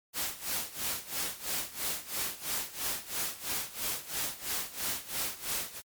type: noise with tremolo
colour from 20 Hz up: white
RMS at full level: -32 dBFS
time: 0.13-5.82 s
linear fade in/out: 50 ms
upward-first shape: sine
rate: 3 Hz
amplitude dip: 85%
effects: MP3 96 kbps